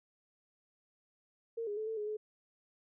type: tone with pitch steps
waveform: sine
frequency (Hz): 458.6 / 412.5 / 434.1 / 444.9 / 419.5 / 427.3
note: A#4 / G#4 / A4 / A4 / G#4 / G#4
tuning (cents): -28 / -12 / -23 / +19 / +17 / +49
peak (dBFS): -35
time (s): 1.57-2.17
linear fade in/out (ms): 10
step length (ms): 100
effects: none